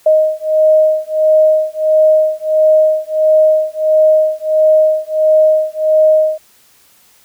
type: beating tone pair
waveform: sine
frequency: 622.3 / 623.8 Hz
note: D#5 / D#5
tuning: 0 / +4 cents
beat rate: 1.5 Hz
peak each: -11 dBFS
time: 0.06-6.38 s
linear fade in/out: 5 ms
effects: white hiss -49 dBFS RMS until 7.24 s